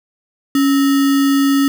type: tone with sample-and-hold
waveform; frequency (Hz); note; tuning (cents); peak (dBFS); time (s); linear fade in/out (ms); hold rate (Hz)
sine; 277.2; C#4; 0; -10; 0.55-1.68; 2; 1575
effects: none